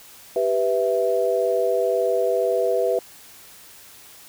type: chord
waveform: sine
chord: E minor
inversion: first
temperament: equal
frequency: 392 / 493.9 / 659.3 Hz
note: G4 / B4 / E5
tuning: 0 / 0 / 0 cents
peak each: -24 / -21 / -23 dBFS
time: 0.36-2.99 s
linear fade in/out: 2 ms
effects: white hiss -46 dBFS RMS until 4.28 s